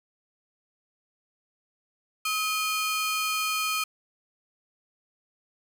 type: ring-modulated tone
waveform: sawtooth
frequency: 1864.7 Hz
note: A#6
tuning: in tune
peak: -19 dBFS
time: 2.25-3.84 s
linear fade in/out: 5 ms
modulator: 591 Hz
effects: none